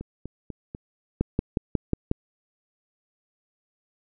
two click trains, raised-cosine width 3 ms, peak -22 / -9 dBFS, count 4 / 6, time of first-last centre 0.01-0.749 / 1.21-2.114 s, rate 4.06 / 5.53 Hz, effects none

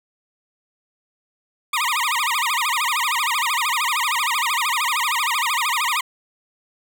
20% pulse tone with vibrato, 1074 Hz, C6, 45 cents sharp, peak -14 dBFS, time 1.73-6.01 s, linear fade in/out 5 ms, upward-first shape sine, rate 13 Hz, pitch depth 270 cents each way, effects none

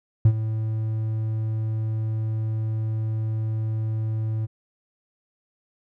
triangle tone with ADSR envelope, 110 Hz, A2, in tune, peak -7 dBFS, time 0.25-4.47 s, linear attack 5 ms, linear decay 66 ms, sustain -14 dB, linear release 26 ms, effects tanh soft clip ceiling -5 dBFS

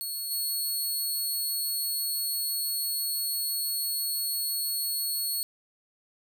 10% pulse tone with level steps, 4349 Hz, C#8, 34 cents flat, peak -25 / -21 dBFS, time 0.01-5.43 s, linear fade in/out 0 ms, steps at 0.3 s, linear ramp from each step 20 ms, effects none

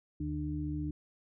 harmonic tone, 74.7 Hz, D2, 30 cents sharp, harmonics 1 / 2 / 4, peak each -38 / -38 / -36 dBFS, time 0.2-0.91 s, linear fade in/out 5 ms, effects none

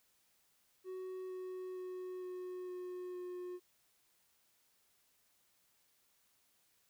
triangle tone with pitch steps, 372.4 / 369.8 / 367.3 / 364.7 / 362.2 / 359.7 Hz, F#4 / F#4 / F#4 / F#4 / F#4 / F#4, +11 / -1 / -13 / -25 / -37 / -49 cents, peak -40 dBFS, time 0.84-3.6 s, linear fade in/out 50 ms, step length 460 ms, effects white hiss -74 dBFS RMS until 6.89 s

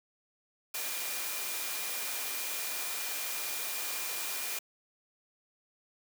sine tone in noise, 2411 Hz, D7, 45 cents sharp, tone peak -45 dBFS, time 0.74-4.59 s, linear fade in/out 5 ms, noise white, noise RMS -36 dBFS, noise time 0.74-4.59 s, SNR -12 dB, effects high-pass 400 Hz 12 dB/octave

